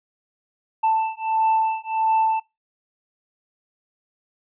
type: beating tone pair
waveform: triangle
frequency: 884 / 885.5 Hz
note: A5 / A5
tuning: +8 / +11 cents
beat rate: 1.5 Hz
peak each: -20 dBFS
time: 0.83-2.4 s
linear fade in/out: 10 ms
effects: noise-tail reverb RT60 0.2 s tail -20 dB re dry + resampled to 8000 Hz